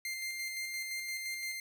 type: tone with tremolo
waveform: sawtooth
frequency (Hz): 2099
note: C7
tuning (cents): +5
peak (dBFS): -32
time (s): 0.05-1.6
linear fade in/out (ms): 2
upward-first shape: square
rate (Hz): 5.8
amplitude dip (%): 30
effects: none